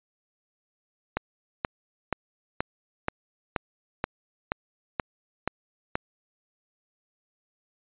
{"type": "click train", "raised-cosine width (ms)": 0.5, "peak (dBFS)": -10, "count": 11, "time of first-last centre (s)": [1.17, 5.955], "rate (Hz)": 2.09, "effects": ["resampled to 8000 Hz"]}